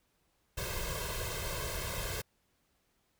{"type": "noise with comb filter", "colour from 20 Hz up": "pink", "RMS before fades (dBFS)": -37, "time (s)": [0.57, 2.22], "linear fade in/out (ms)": 10, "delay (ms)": 1.9, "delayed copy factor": 0.9, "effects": ["pink hiss -75 dBFS RMS until 3.19 s"]}